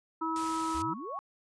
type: harmonic tone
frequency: 323.4 Hz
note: E4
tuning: 33 cents flat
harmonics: 1 / 3 / 4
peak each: -34 / -34 / -34 dBFS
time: 0.21-0.94 s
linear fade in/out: 10 ms
type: tone with exponential growth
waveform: sine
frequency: 1108 Hz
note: C#6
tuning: 1 cent flat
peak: -34 dBFS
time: 0.31-1.19 s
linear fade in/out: 0 ms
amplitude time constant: 190 ms
type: noise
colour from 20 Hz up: white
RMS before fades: -42 dBFS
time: 0.36-0.82 s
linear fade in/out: 0 ms
type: exponential sweep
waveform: sine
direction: up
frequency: 58.4 to 876 Hz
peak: -39 dBFS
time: 0.74-1.19 s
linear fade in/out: 10 ms
effects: resampled to 22050 Hz